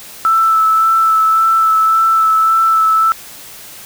sine tone with vibrato, 1318.5 Hz, E6, in tune, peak -8 dBFS, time 0.25-3.12 s, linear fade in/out 0 ms, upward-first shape sine, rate 1.8 Hz, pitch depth 15 cents each way, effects white hiss -34 dBFS RMS until 3.85 s

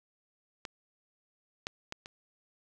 clicks, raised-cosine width 0.2 ms, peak -21 / -17 / -20 / -27 dBFS, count 4, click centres 0.652 / 1.669 / 1.924 / 2.059 s, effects none

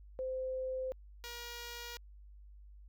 sine / 5% pulse tone pair in turn, 518 / 476.4 Hz, C5 / A#4, -17 / +38 cents, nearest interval minor second, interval 145 cents, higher first, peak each -35 / -32 dBFS, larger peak second, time 0.19-0.92 / 1.24-1.97 s, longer neither, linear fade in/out 0 ms, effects added 50 Hz sine -52 dBFS peak until 2.88 s

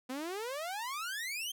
sawtooth exponential sweep, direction up, 246.9 to 3214 Hz, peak -33 dBFS, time 0.09-1.52 s, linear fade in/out 10 ms, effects none

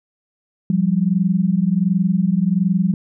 sine tone pair together, 174.4 / 195.76 Hz, F3 / G3, -2 / -2 cents, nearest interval major second, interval 200 cents, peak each -17 dBFS, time 0.7-2.94 s, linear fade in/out 2 ms, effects none

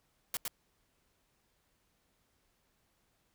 white noise with echo, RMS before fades -35 dBFS, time 0.34-0.37 s, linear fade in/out 2 ms, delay 110 ms, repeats 1, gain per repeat -2 dB, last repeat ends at 0.48 s, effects pink hiss -75 dBFS RMS until 3.34 s

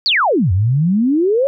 sine exponential two-way sweep, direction down then up, 4837 to 86.9 to 569 Hz, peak -11 dBFS, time 0.06-1.47 s, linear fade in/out 0 ms, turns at 0.52 s, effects none

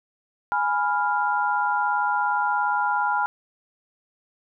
sine chord, F diminished, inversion first, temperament equal, 830.6 / 987.8 / 1396.9 Hz, Ab5 / Cb6 / F6, 0 / 0 / 0 cents, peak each -24 / -25 / -25 dBFS, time 0.52-3.26 s, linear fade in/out 0 ms, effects none

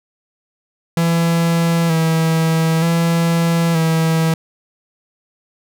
45% pulse tone with vibrato, 164.7 Hz, E3, 1 cent flat, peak -13 dBFS, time 0.97-4.34 s, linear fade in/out 2 ms, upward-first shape square, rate 0.54 Hz, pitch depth 28 cents each way, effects none

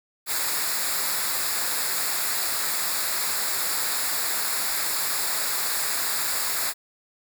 white noise with comb filter, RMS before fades -26 dBFS, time 0.26-6.74 s, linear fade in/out 50 ms, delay 0.33 ms, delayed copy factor -0.7, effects none

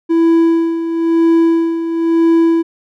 triangle tone with tremolo, 331.2 Hz, E4, 8 cents sharp, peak -5 dBFS, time 0.09-2.63 s, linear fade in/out 20 ms, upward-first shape sine, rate 1 Hz, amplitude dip 65%, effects none

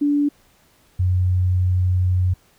sine tone pair in turn, 289.6 / 91.22 Hz, D4 / F#2, -24 / -24 cents, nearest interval octave + minor sixth, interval 2000 cents, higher first, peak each -15 dBFS, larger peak neither, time 0.01-0.29 / 0.99-2.34 s, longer second, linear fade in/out 10 ms, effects pink hiss -57 dBFS RMS until 2.58 s

